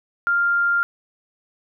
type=tone; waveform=sine; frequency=1397 Hz; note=F6; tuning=in tune; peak=-16 dBFS; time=0.27-0.83 s; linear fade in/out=0 ms; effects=none